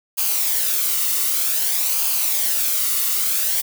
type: noise with flanger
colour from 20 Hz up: blue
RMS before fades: -20 dBFS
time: 0.17-3.62 s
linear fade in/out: 20 ms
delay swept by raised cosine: 0.53 to 1.24 ms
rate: 0.53 Hz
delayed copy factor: -0.5
effects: none